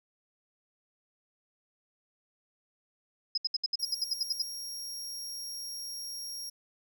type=tone bursts; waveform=sine; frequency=5080 Hz; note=D#8; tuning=35 cents sharp; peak=-26 dBFS; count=12; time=3.35-4.422 s; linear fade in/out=5 ms; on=27 ms; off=68 ms
type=tone; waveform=sawtooth; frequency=5588 Hz; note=F8; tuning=in tune; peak=-35 dBFS; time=3.79-6.5 s; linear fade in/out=10 ms
effects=none